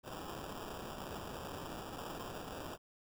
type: noise with sample-and-hold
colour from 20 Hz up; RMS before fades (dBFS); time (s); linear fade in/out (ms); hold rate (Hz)
white; -45; 0.03-2.78; 50; 2100
effects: none

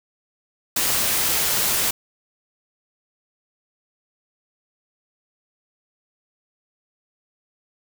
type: noise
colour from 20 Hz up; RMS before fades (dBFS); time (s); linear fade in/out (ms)
white; -21; 0.76-1.91; 5
effects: none

